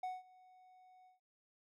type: tone with ADSR envelope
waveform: triangle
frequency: 740 Hz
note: F#5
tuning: in tune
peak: -35 dBFS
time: 0.03-1.2 s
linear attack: 5 ms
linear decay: 190 ms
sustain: -24 dB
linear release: 140 ms
effects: none